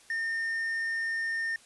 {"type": "tone", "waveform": "triangle", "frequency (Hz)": 1819, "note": "A#6", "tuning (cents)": -43, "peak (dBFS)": -27, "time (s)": [0.1, 1.56], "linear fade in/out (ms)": 2, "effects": ["white hiss -57 dBFS RMS until 1.65 s", "resampled to 24000 Hz"]}